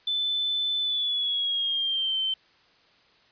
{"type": "tone with pitch glide", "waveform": "sine", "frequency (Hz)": [3515, 3096], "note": ["A7", "G7"], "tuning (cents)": [-2, -22], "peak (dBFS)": -24, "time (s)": [0.07, 2.34], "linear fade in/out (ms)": 5, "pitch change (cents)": -220, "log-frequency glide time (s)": [0.8, 2.19], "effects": ["white hiss -60 dBFS RMS until 3.31 s", "resampled to 11025 Hz"]}